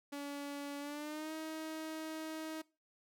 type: tone with pitch glide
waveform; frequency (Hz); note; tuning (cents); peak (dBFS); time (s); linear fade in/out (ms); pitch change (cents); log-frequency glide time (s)
sawtooth; 284.9 to 316.1; C#4 to D#4; +48 to +27; -37; 0.12-2.62; 10; +179; 0.79-1.33
effects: noise-tail reverb RT60 0.3 s tail -21 dB re dry